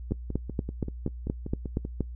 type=two click trains; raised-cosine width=3 ms; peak=-14 / -21 dBFS; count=9 / 10; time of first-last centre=0.12-2.007 / 0.11-1.851 s; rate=4.24 / 5.17 Hz; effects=noise-tail reverb RT60 0.1 s tail -22 dB re dry + added 60 Hz sine -36 dBFS peak until 2.15 s